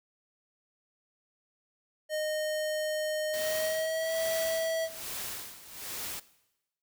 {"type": "tone with pitch glide", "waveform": "square", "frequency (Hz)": [616, 651.1], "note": ["D#5", "E5"], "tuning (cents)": [-17, -22], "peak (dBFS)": -30, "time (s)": [2.09, 4.89], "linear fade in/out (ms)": 50, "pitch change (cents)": 95, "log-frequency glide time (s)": [3.29, 4.14]}
{"type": "noise with tremolo", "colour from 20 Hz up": "white", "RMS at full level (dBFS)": -37, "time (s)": [3.33, 6.2], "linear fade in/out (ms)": 10, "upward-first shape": "sine", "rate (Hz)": 1.2, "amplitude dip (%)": 80}
{"effects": ["noise-tail reverb RT60 0.9 s tail -18 dB re dry"]}